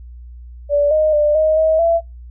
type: tone with pitch steps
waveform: sine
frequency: 579 / 619 / 595 / 625 / 635 / 670 Hz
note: D5 / D#5 / D5 / D#5 / D#5 / E5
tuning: -25 / -9 / +22 / +8 / +35 / +28 cents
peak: -11 dBFS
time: 0.69-2.01 s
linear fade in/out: 50 ms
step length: 220 ms
effects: noise-tail reverb RT60 0.2 s tail -26 dB re dry + added 60 Hz sine -33 dBFS peak until 2.3 s